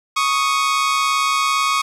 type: tone pair together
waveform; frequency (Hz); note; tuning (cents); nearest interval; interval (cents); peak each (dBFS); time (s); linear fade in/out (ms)
sawtooth; 1108.7 / 1246.4; C#6 / D#6; 0 / +3; major second; 203; -14 / -16; 0.16-1.82; 10
effects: low-pass 9000 Hz 12 dB/octave + 8-bit